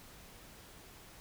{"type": "silence", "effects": ["pink hiss -55 dBFS RMS until 1.2 s"]}